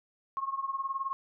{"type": "tone with tremolo", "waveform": "sine", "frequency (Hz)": 1083, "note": "C#6", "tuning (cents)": -41, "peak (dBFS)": -27, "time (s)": [0.37, 1.13], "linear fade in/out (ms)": 0, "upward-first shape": "triangle", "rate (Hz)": 19, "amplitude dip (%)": 90, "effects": []}